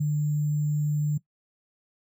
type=tone with sample-and-hold; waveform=sine; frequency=149 Hz; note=D3; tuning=25 cents sharp; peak=-22 dBFS; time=0-1.18 s; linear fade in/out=10 ms; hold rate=7350 Hz; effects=noise-tail reverb RT60 0.1 s tail -19 dB re dry